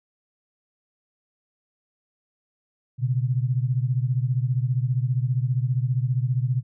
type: beating tone pair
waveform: sine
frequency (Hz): 122.1 / 137.1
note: B2 / C#3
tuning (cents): -19 / -19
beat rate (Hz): 15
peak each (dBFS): -22 / -25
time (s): 2.98-6.63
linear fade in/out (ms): 50
effects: none